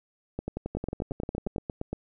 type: two click trains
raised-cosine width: 2 ms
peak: -18 / -18 dBFS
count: 11 / 14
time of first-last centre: 0.77-1.93 / 0.39-1.561 s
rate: 8.62 / 11.1 Hz
effects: none